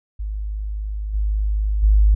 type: tone with level steps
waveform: sine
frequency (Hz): 51.91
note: G#1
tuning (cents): 0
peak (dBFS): -23 / -17 / -10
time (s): 0.19-2.15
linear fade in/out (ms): 10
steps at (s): 1.13 / 1.82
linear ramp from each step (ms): 20
effects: none